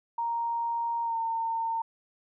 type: tone with pitch glide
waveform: sine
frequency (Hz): 932.3 to 910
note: A#5 to A#5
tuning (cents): 0 to -42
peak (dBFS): -27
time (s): 0.18-1.82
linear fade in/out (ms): 5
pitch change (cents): -42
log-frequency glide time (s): 1.03-1.17
effects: none